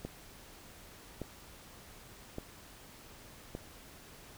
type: click train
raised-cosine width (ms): 2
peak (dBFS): -25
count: 4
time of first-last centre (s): 0.05-3.551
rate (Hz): 0.857
effects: pink hiss -54 dBFS RMS until 4.37 s